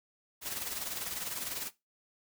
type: noise with tremolo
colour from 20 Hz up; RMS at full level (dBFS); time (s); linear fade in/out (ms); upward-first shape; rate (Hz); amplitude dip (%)
white; -35; 0.41-1.71; 50; triangle; 20; 65
effects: noise-tail reverb RT60 0.2 s tail -17 dB re dry